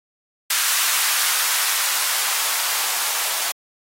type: noise with band-pass filter sweep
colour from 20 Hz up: violet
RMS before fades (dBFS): -22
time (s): 0.5-3.52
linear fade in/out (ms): 5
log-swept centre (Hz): 1300 to 780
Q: 1.2
effects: AAC 48 kbps